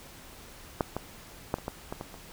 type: clicks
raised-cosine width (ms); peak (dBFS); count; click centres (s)
1; -11 / -17 / -12 / -27 / -18 / -20 / -22 / -29; 8; 0.808 / 0.966 / 1.541 / 1.585 / 1.681 / 1.925 / 2.011 / 2.142
effects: pink hiss -49 dBFS RMS until 2.32 s